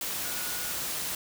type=tone in noise; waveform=sine; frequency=1452 Hz; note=F#6; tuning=33 cents flat; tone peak=-43 dBFS; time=0.25-0.72 s; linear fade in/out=2 ms; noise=white; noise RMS=-33 dBFS; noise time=0.01-1.15 s; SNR=-13 dB; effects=none